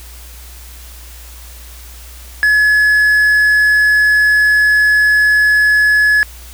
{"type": "tone", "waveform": "triangle", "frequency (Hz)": 1700, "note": "G#6", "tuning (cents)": 40, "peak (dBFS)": -6, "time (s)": [2.43, 6.23], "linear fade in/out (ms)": 0, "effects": ["added 60 Hz sine -33 dBFS peak until 6.53 s", "white hiss -38 dBFS RMS until 6.53 s"]}